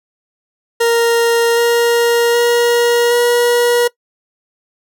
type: tone with pitch steps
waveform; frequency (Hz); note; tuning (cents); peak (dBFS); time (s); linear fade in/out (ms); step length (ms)
40% pulse; 466.2 / 470.8 / 475.4 / 480.1; A#4 / A#4 / A#4 / B4; 0 / +17 / +34 / -49; -9; 0.8-3.88; 10; 770
effects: noise-tail reverb RT60 0.1 s tail -21 dB re dry